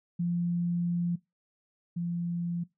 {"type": "tone pair in turn", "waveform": "sine", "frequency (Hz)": [173.3, 172.2], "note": ["F3", "F3"], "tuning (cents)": [-13, -24], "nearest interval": "unison", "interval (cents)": 11, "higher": "first", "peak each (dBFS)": [-26, -29], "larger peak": "first", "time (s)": [[0.19, 1.16], [1.96, 2.64]], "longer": "first", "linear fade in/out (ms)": 10, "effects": ["noise-tail reverb RT60 0.2 s tail -21 dB re dry"]}